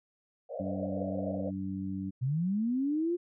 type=band-pass noise; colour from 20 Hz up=pink; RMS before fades=-38 dBFS; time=0.49-1.51 s; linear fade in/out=20 ms; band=490 to 680 Hz; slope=96 dB/octave
type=harmonic tone; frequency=95.8 Hz; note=G2; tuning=39 cents flat; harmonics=1 / 2 / 3; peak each=-41 / -35 / -38 dBFS; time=0.59-2.11 s; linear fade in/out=20 ms
type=linear sweep; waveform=sine; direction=up; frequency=120 to 357.2 Hz; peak=-27 dBFS; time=2.21-3.17 s; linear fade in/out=20 ms
effects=none